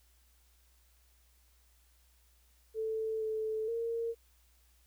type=tone with pitch steps; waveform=sine; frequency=441.2 / 436.9 / 461.4 Hz; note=A4 / A4 / A#4; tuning=+5 / -12 / -18 cents; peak=-32 dBFS; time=2.74-4.15 s; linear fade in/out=50 ms; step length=470 ms; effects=added 60 Hz sine -65 dBFS peak until 4.86 s + white hiss -70 dBFS RMS until 4.86 s